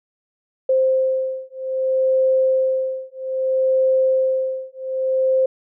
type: beating tone pair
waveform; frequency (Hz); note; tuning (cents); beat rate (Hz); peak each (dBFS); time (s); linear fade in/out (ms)
sine; 523.3 / 523.92; C5 / C5; 0 / +2; 0.62; -19; 0.69-5.46; 5
effects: none